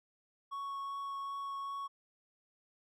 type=tone with vibrato; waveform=triangle; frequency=1108.7 Hz; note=C#6; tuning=in tune; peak=-36 dBFS; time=0.51-1.88 s; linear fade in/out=20 ms; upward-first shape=triangle; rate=2.6 Hz; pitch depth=8 cents each way; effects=none